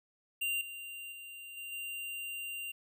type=tone with level steps; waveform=square; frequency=2780 Hz; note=F7; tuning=9 cents flat; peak=-32 / -43 / -46 / -42 / -39 dBFS; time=0.41-2.72 s; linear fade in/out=10 ms; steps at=0.61 / 1.12 / 1.57 / 1.72 s; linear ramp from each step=2 ms; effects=12-bit